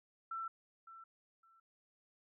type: tone with echo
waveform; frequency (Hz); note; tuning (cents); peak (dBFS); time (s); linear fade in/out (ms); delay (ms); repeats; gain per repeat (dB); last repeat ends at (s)
sine; 1339; E6; +27; -39; 0.31-0.48; 5; 560; 2; -13; 1.6
effects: none